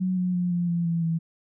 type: tone with pitch steps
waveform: sine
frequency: 185 / 181.4 / 177.87 / 174.42 / 171.02 / 167.7 / 164.44 Hz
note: F#3 / F#3 / F3 / F3 / F3 / E3 / E3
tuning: 0 / -34 / +32 / -2 / -36 / +30 / -4 cents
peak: -22 dBFS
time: 0-1.19 s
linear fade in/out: 20 ms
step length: 170 ms
effects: none